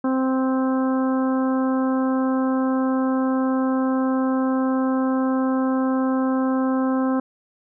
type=harmonic tone; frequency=261.6 Hz; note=C4; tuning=in tune; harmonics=1 / 2 / 3 / 4 / 5 / 6; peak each=-19 / -27 / -32 / -31 / -34 / -39 dBFS; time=0.04-7.2 s; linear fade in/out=5 ms; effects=none